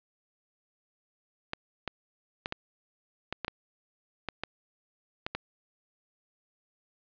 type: clicks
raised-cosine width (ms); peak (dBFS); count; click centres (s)
0.3; -16; 11; 1.534 / 1.877 / 2.459 / 2.524 / 3.326 / 3.447 / 3.481 / 4.287 / 4.436 / 5.265 / 5.35
effects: resampled to 11025 Hz + 9-bit